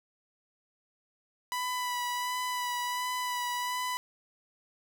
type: tone with vibrato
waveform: sawtooth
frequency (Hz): 989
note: B5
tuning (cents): +2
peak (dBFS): -27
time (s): 1.52-3.97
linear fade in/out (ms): 0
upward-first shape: sine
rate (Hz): 1.4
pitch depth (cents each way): 20
effects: none